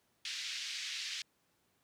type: band-pass noise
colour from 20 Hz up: white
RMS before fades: -41 dBFS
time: 0.25-1.22 s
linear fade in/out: 2 ms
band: 2000 to 5300 Hz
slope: 24 dB/octave
effects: pink hiss -75 dBFS RMS until 1.83 s + high-pass 100 Hz 12 dB/octave